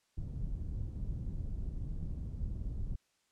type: low-pass noise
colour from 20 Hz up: pink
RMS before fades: -38 dBFS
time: 0.17-2.96 s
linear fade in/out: 10 ms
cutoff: 130 Hz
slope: 12 dB/octave
effects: white hiss -75 dBFS RMS until 3.31 s + low-pass 8000 Hz 12 dB/octave